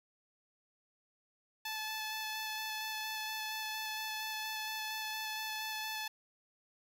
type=tone with vibrato; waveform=10% pulse; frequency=869 Hz; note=A5; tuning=22 cents flat; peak=-29 dBFS; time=1.65-6.08 s; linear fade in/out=5 ms; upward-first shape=square; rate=4.3 Hz; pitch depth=8 cents each way; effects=none